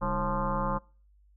sine tone with frequency modulation, 539 Hz, C#5, 49 cents flat, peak -26 dBFS, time 0.01-0.79 s, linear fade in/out 20 ms, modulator 169 Hz, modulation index 4, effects noise-tail reverb RT60 0.4 s tail -25 dB re dry + added 50 Hz sine -58 dBFS peak until 1.36 s

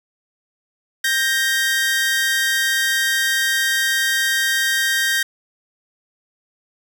sawtooth tone pair together, 1581.6 / 1864.7 Hz, G6 / A#6, +15 / 0 cents, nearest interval minor third, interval 285 cents, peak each -16 dBFS, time 1.04-5.23 s, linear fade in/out 5 ms, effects none

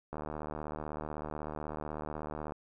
click train, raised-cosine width 1 ms, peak -25 dBFS, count 183, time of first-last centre 0.13-2.522 s, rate 76.1 Hz, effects none

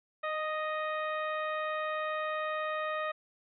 harmonic tone with a mistuned harmonic, 622.3 Hz, D#5, in tune, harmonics 1 / 2 / 3 / 4 / 5 / 6, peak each -35 / -35 / -39 / -45 / -53 / -51 dBFS, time 0.23-3.12 s, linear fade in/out 10 ms, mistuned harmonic 1, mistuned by -15 cents, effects none

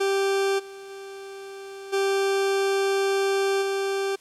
40% pulse tone with level steps, 392 Hz, G4, in tune, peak -20 / -38 / -36 / -20 / -23 dBFS, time 0-4.16 s, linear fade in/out 10 ms, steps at 0.58 / 0.89 / 1.92 / 3.61 s, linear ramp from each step 20 ms, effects white hiss -55 dBFS RMS until 4.2 s + low-pass 9000 Hz 12 dB/octave

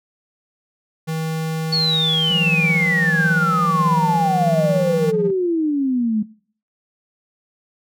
square tone, 160 Hz, D#3, 49 cents sharp, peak -22 dBFS, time 1.07-5.12 s, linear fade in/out 20 ms
sine exponential sweep, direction down, 4450 to 207.7 Hz, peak -16 dBFS, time 1.72-6.23 s, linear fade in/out 10 ms
triangle tone with tremolo, 176.5 Hz, F3, 19 cents sharp, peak -15 dBFS, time 2.3-5.31 s, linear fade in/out 10 ms, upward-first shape sine, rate 18 Hz, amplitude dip 80%
effects noise-tail reverb RT60 0.5 s tail -21 dB re dry

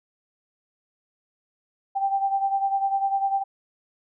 sine beating tone pair, 784 / 794 Hz, G5 / G5, 0 / +22 cents, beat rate 10 Hz, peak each -22 / -28 dBFS, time 1.95-3.44 s, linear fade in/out 20 ms, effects none

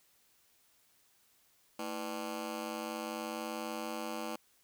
15% pulse ring-modulated tone, 274.7 Hz, C#4, 16 cents flat, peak -28 dBFS, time 1.79-4.36 s, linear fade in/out 5 ms, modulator 50.2 Hz, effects white hiss -69 dBFS RMS until 4.63 s

